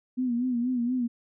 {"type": "tone with vibrato", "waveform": "sine", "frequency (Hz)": 245.7, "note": "B3", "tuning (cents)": -9, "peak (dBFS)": -24, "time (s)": [0.17, 1.08], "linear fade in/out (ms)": 20, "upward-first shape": "sine", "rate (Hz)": 4.2, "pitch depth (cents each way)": 79, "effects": []}